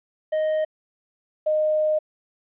triangle / sine tone pair in turn, 622.3 / 615.9 Hz, D#5 / D#5, 0 / -18 cents, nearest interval unison, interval 18 cents, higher first, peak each -18 dBFS, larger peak neither, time 0.32-0.65 / 1.46-1.99 s, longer second, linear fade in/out 10 ms, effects resampled to 8000 Hz + 10-bit

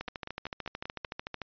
two click trains, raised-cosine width 0.3 ms, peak -22 / -20 dBFS, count 6 / 20, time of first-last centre 0.08-1.049 / 0.01-1.417 s, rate 5.16 / 13.5 Hz, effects resampled to 11025 Hz

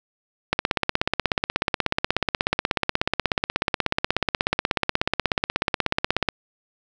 click train, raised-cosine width 0.3 ms, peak -3 dBFS, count 96, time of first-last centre 0.53-6.288 s, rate 16.5 Hz, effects none

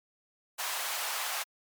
pink high-pass noise, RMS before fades -34 dBFS, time 0.58-1.44 s, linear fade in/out 20 ms, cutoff 730 Hz, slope 24 dB/octave, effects MP3 96 kbps

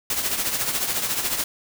white noise with tremolo, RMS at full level -22 dBFS, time 0.1-1.44 s, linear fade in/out 2 ms, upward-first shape triangle, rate 14 Hz, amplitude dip 65%, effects none

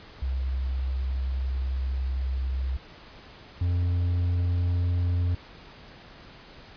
sine / triangle tone pair in turn, 65.41 / 88.04 Hz, C2 / F2, 0 / +14 cents, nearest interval perfect fourth, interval 514 cents, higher second, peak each -25 / -20 dBFS, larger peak second, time 0.22-2.77 / 3.61-5.35 s, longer first, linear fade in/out 5 ms, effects pink hiss -48 dBFS RMS until 6.76 s + resampled to 11025 Hz

